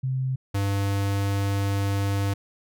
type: tone pair in turn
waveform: sine / square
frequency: 130.81 / 99.42 Hz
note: C3 / G2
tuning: 0 / +25 cents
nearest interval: perfect fourth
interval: 475 cents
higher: first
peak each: -23 dBFS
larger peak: neither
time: 0.03-0.36 / 0.54-2.34 s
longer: second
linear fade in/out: 10 ms
effects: none